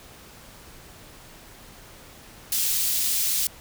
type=high-pass noise; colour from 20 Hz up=white; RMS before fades=-24 dBFS; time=2.52-3.47 s; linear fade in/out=2 ms; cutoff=3600 Hz; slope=12 dB/octave; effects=pink hiss -47 dBFS RMS until 3.6 s